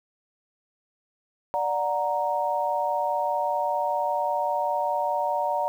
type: chord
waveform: sine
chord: D augmented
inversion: none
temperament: equal with one note detuned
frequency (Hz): 587.3 / 732.3 / 932.3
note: D5 / F#5 / A#5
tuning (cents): 0 / -18 / 0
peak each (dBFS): -28 / -28 / -26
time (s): 1.54-5.68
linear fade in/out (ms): 0
effects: 9-bit